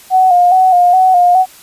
sine tone with vibrato, 729 Hz, F#5, 26 cents flat, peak -5 dBFS, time 0.1-1.46 s, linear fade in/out 50 ms, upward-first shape square, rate 2.4 Hz, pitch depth 45 cents each way, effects white hiss -39 dBFS RMS until 1.62 s + resampled to 32000 Hz

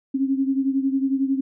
sine beating tone pair, 267.8 / 278.8 Hz, C4 / C#4, +40 / +10 cents, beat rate 11 Hz, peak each -20 / -25 dBFS, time 0.14-1.41 s, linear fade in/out 10 ms, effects none

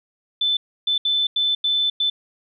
sine tone bursts at uneven times, 3520 Hz, A7, in tune, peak -17 dBFS, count 6, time 0.41-0.57 / 0.87-0.98 / 1.05-1.27 / 1.36-1.55 / 1.64-1.9 / 2-2.1 s, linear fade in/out 5 ms, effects none

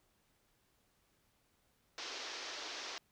white band-pass noise, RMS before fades -45 dBFS, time 1.98-2.98 s, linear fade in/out 0 ms, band 280 to 5900 Hz, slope 48 dB/octave, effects pink hiss -75 dBFS RMS until 3.11 s

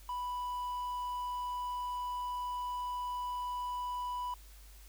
triangle tone, 987.8 Hz, B5, in tune, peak -33 dBFS, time 0.09-4.34 s, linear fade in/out 2 ms, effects added 50 Hz sine -52 dBFS peak until 4.88 s + white hiss -60 dBFS RMS until 4.88 s

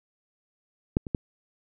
clicks, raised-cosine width 3 ms, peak -8 / -23 / -12 dBFS, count 3, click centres 0.969 / 1.068 / 1.148 s, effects none

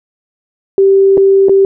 sine tone with dropouts, 390 Hz, G4, 9 cents flat, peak -4 dBFS, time 0.78-1.65 s, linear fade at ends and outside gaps 1 ms, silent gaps 1.172-1.177 / 1.485-1.494 s, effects none

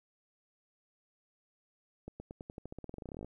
accelerating click train, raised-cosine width 2 ms, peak -30 dBFS, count 23, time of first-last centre 2.08-3.246 s, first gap 120 ms, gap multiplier 0.91, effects 12-bit

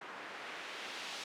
white noise with low-pass filter sweep, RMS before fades -45 dBFS, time 0.01-1.24 s, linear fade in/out 5 ms, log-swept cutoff 1500 to 4100 Hz, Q 0.97, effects high-pass 300 Hz 12 dB/octave

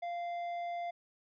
sine tone with tanh clipping, 694 Hz, F5, 11 cents flat, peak -37 dBFS, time 0.02-0.91 s, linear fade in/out 10 ms, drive 8 dB, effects none

